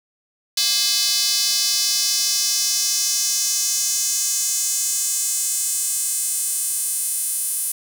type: tone with high-pass filter sweep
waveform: square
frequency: 233.1 Hz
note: A#3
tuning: in tune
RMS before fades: -21 dBFS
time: 0.57-7.72 s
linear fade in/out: 5 ms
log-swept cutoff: 4400 to 9800 Hz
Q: 2.7
effects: 7-bit